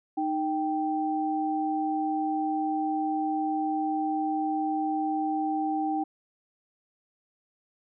sine tone pair together, 309.6 / 782 Hz, D#4 / G5, -9 / -4 cents, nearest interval octave + major third, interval 1605 cents, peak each -28 dBFS, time 0.17-6.04 s, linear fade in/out 10 ms, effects none

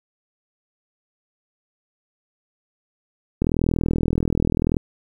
click train, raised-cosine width 3 ms, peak -7 dBFS, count 56, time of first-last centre 3.42-4.768 s, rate 40.8 Hz, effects 8-bit

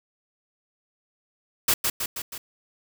white noise with echo, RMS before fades -20 dBFS, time 1.68-1.74 s, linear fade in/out 5 ms, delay 160 ms, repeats 4, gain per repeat -4 dB, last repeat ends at 2.38 s, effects none

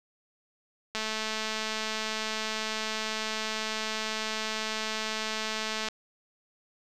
click train, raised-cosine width 0.2 ms, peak -15 dBFS, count 1077, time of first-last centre 0.95-5.886 s, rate 218 Hz, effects none

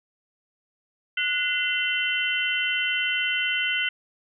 sine tone cluster, 1469 / 2053 / 2720 / 3064 Hz, F#6 / C7 / F7 / G7, -13 / -33 / -46 / -40 cents, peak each -28 dBFS, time 1.17-3.89 s, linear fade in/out 5 ms, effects none

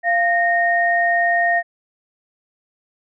sine tone pair together, 692.6 / 1849 Hz, F5 / A#6, -15 / -15 cents, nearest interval octave + perfect fourth, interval 1700 cents, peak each -17 dBFS, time 0.03-1.63 s, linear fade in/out 50 ms, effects none

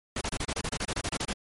pink noise bursts, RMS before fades -31 dBFS, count 15, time 0.16-1.332 s, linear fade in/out 5 ms, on 52 ms, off 28 ms, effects MP3 48 kbps

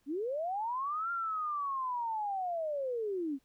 sine linear two-way sweep, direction up then down, 258.7 to 1396.9 to 258.7 Hz, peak -32 dBFS, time 0.06-3.39 s, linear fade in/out 50 ms, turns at 1.11 s, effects pink hiss -74 dBFS RMS until 3.44 s

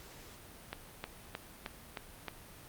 click train, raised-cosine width 0.3 ms, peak -22 dBFS, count 6, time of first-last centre 0.73-2.283 s, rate 3.22 Hz, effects pink hiss -53 dBFS RMS until 2.68 s + Opus 48 kbps

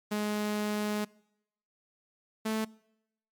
sawtooth tone pair in turn, 209.8 / 219.1 Hz, G#3 / A3, +18 / -7 cents, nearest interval minor second, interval 75 cents, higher second, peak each -25 dBFS, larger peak neither, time 0.11-1.05 / 2.45-2.65 s, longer first, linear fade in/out 10 ms, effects noise-tail reverb RT60 0.8 s tail -24 dB re dry + MP3 96 kbps

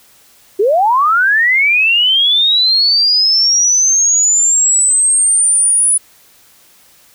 sine linear sweep, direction up, 370.7 to 10000 Hz, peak -8 dBFS, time 0.59-5.98 s, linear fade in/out 10 ms, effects white hiss -47 dBFS RMS until 7.14 s

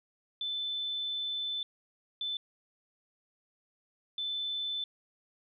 sine tone bursts at uneven times, 3520 Hz, A7, in tune, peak -32 dBFS, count 3, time 0.41-1.63 / 2.21-2.37 / 4.18-4.84 s, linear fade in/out 2 ms, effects none

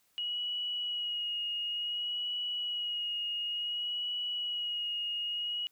sine tone with vibrato, 2900 Hz, F#7, 35 cents flat, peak -32 dBFS, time 0.18-5.67 s, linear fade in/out 0 ms, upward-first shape sine, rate 0.56 Hz, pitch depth 21 cents each way, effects white hiss -71 dBFS RMS until 5.71 s

